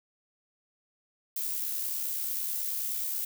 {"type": "noise with amplitude modulation", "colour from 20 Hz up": "violet", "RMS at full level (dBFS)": -31, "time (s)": [1.36, 3.25], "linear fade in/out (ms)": 5, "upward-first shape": "sine", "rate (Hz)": 69.4, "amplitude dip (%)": 35, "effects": []}